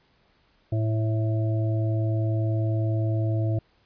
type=harmonic tone; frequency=110 Hz; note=A2; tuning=in tune; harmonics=1 / 3 / 5 / 6; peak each=-22 / -32 / -39 / -35 dBFS; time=0.72-3.59 s; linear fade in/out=5 ms; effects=pink hiss -64 dBFS RMS until 3.85 s + resampled to 11025 Hz